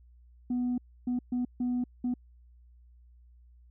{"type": "tone bursts at uneven times", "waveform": "sine", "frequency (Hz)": 246.9, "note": "B3", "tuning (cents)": 0, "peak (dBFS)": -25, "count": 5, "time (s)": [[0.5, 0.78], [1.07, 1.19], [1.32, 1.45], [1.6, 1.84], [2.04, 2.14]], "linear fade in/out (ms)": 5, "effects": ["tanh soft clip ceiling -25 dBFS", "added 60 Hz sine -54 dBFS peak until 3.7 s"]}